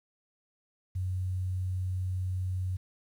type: tone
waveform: sine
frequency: 92.5 Hz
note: F#2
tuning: in tune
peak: -29 dBFS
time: 0.95-2.77 s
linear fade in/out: 10 ms
effects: 10-bit